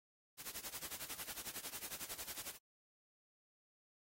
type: noise with tremolo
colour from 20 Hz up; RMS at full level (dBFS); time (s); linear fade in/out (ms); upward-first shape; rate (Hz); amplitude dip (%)
white; -44; 0.37-2.58; 50; sine; 11; 85
effects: AAC 48 kbps